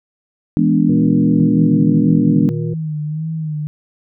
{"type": "chord", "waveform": "sine", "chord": "E dominant seventh", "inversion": "none", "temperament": "equal", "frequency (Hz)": [164.81, 207.7, 246.9, 293.7], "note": ["E3", "G#3", "B3", "D4"], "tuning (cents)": [0, 0, 0, 0], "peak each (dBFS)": -16, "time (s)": [0.57, 2.49], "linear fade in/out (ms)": 0}
{"type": "harmonic tone", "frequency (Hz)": 118.5, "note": "A#2", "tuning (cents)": 29, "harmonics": [1, 3, 4], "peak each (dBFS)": [-23, -28, -29], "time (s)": [0.89, 2.74], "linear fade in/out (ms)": 5}
{"type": "tone with vibrato", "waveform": "sine", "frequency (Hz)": 155.56, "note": "D#3", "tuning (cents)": 0, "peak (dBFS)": -19, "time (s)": [1.4, 3.67], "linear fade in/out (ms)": 0, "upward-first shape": "sine", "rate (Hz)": 1.7, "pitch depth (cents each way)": 59}
{"effects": []}